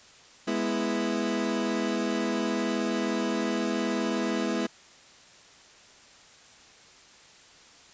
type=chord; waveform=30% pulse; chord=E major; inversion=first; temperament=equal; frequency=207.7 / 246.9 / 329.6 Hz; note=G#3 / B3 / E4; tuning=0 / 0 / 0 cents; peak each=-28 dBFS; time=0.47-4.67 s; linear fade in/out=10 ms; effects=white hiss -53 dBFS RMS until 7.93 s + resampled to 16000 Hz